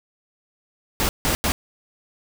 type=noise bursts at uneven times; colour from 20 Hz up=pink; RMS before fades=-21 dBFS; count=3; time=1-1.09 / 1.25-1.35 / 1.44-1.52 s; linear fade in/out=0 ms; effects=none